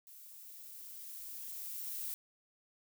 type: noise with level ramp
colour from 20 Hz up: violet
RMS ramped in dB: -55 to -40 dBFS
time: 0.07-2.14 s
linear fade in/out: 0 ms
effects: none